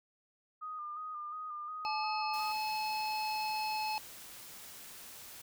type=tone with vibrato; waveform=sine; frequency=1225 Hz; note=D#6; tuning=27 cents flat; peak=-39 dBFS; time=0.61-2.53 s; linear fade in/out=20 ms; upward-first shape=square; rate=2.8 Hz; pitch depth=32 cents each way
type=harmonic tone; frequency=861 Hz; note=A5; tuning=38 cents flat; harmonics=1 / 3 / 5 / 6; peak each=-34 / -41 / -43 / -46 dBFS; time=1.85-3.98 s; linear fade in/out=0 ms
type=noise; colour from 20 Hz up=white; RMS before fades=-50 dBFS; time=2.33-5.42 s; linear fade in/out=10 ms
effects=none